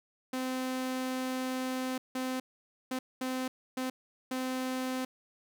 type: tone bursts at uneven times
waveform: sawtooth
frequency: 257.8 Hz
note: C4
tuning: 26 cents flat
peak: -28 dBFS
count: 6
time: 0.33-1.98 / 2.15-2.4 / 2.91-2.99 / 3.21-3.48 / 3.77-3.9 / 4.31-5.05 s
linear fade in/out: 5 ms
effects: none